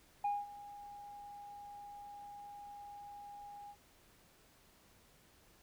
sine tone with ADSR envelope, 817 Hz, G#5, 29 cents flat, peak -29 dBFS, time 0.24-3.76 s, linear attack 7 ms, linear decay 210 ms, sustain -19 dB, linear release 61 ms, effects tanh soft clip ceiling -30 dBFS + pink hiss -66 dBFS RMS until 5.62 s

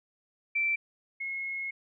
sine tone pair in turn, 2338 / 2168 Hz, D7 / C#7, -8 / -39 cents, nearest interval minor second, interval 131 cents, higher first, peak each -25 / -32 dBFS, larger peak first, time 0.55-0.76 / 1.2-1.71 s, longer second, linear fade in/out 10 ms, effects none

